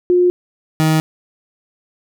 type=tone pair in turn; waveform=sine / 30% pulse; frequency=357.3 / 157.51 Hz; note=F4 / D#3; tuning=+40 / +22 cents; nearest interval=octave + major second; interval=1418 cents; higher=first; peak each=-9 dBFS; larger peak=neither; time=0.1-0.3 / 0.8-1 s; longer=neither; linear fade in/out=0 ms; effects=none